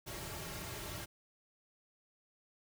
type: noise with comb filter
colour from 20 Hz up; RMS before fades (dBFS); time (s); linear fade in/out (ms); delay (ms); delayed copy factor
pink; -44; 0.06-1.06; 20; 4; -0.7
effects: none